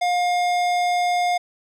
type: tone with tanh clipping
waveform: sine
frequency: 711 Hz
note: F5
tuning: 31 cents sharp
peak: -20 dBFS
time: 0.01-1.38 s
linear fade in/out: 10 ms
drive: 18 dB
effects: none